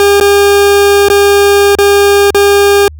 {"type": "tone with dropouts", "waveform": "40% pulse", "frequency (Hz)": 403.3, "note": "G4", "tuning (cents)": 49, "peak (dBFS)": -3, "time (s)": [0, 2.88], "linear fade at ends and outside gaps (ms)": 1, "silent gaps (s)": [[0.2, 0.21], [1.085, 1.1], [1.752, 1.786], [2.305, 2.346]], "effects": ["added 76 Hz sine -26 dBFS peak until 2.99 s"]}